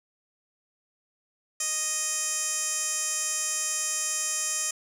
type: tone with band-pass filter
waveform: 15% pulse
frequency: 622.3 Hz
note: D#5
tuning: in tune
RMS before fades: -29 dBFS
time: 1.6-4.71 s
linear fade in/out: 5 ms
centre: 7800 Hz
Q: 4.4
effects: none